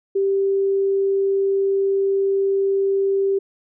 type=tone; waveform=sine; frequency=391.8 Hz; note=G4; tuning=1 cent flat; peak=-16 dBFS; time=0.15-3.39 s; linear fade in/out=10 ms; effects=none